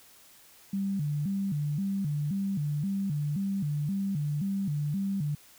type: tone with vibrato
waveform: sine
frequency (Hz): 170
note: F3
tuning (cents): -46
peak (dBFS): -27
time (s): 0.73-5.35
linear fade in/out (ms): 5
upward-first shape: square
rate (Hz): 1.9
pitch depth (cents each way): 250
effects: white hiss -56 dBFS RMS until 5.58 s